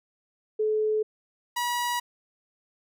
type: tone pair in turn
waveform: sine / sawtooth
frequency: 430.5 / 966.4 Hz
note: A4 / B5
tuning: -38 / -38 cents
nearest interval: octave + major second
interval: 1400 cents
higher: second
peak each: -22 dBFS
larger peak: neither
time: 0.59-1.03 / 1.56-2 s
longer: neither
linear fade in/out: 10 ms
effects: none